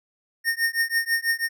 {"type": "tone with tremolo", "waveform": "square", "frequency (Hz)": 1836, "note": "A#6", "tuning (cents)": -27, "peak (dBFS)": -18, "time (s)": [0.44, 1.49], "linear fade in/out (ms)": 50, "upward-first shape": "triangle", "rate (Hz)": 6.1, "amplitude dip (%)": 100, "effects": []}